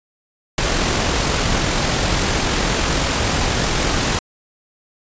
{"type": "noise with amplitude modulation", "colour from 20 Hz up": "pink", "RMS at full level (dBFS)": -17, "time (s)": [0.58, 4.19], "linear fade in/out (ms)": 2, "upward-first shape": "sine", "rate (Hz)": 43.5, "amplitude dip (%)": 25, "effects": ["resampled to 16000 Hz"]}